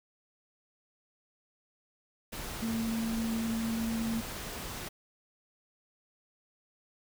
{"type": "tone in noise", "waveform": "sine", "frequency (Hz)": 226.5, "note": "A#3", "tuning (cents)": -50, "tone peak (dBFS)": -30, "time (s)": [2.62, 4.21], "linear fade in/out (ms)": 10, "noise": "pink", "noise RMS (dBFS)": -40, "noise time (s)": [2.32, 4.89], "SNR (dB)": 7, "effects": []}